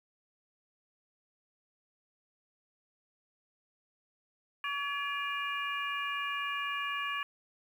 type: harmonic tone with a mistuned harmonic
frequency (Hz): 568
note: C#5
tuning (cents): +42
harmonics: 2 / 3 / 4 / 5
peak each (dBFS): -36 / -38 / -39 / -40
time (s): 4.64-7.23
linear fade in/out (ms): 2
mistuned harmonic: 4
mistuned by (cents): +92
effects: 10-bit